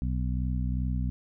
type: harmonic tone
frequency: 62.6 Hz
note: B1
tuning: 24 cents sharp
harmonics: 1 / 2 / 3 / 4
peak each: -28 / -32 / -35 / -38 dBFS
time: 0.02-1.1 s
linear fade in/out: 0 ms
effects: none